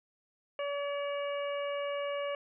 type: harmonic tone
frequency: 570 Hz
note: C#5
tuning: 48 cents sharp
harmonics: 1 / 2 / 3 / 4 / 5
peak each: -33 / -41 / -47 / -45 / -45 dBFS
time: 0.59-2.35 s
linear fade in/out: 2 ms
effects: none